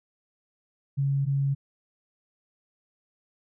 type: tone pair in turn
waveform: sine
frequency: 138.59 / 138.59 Hz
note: C#3 / C#3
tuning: 0 / 0 cents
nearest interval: unison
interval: 0 cents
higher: neither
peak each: -22 dBFS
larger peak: neither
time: 0.97-1.26 / 1.26-1.55 s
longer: neither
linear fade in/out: 20 ms
effects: none